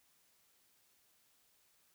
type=silence; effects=white hiss -72 dBFS RMS until 1.94 s